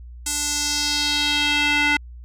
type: tone with band-pass filter sweep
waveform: square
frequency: 293 Hz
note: D4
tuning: 4 cents flat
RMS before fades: -21 dBFS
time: 0.26-1.97 s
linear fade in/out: 5 ms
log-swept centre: 8100 to 2100 Hz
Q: 2.2
effects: added 60 Hz sine -36 dBFS peak until 2.24 s